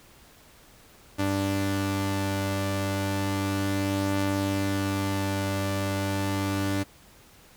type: tone pair together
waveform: sawtooth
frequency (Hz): 98.01 / 293.7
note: G2 / D4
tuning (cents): 0 / 0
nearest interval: octave + perfect fifth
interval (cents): 1900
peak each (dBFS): -24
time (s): 1.18-6.84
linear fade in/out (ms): 20
effects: pink hiss -54 dBFS RMS until 7.56 s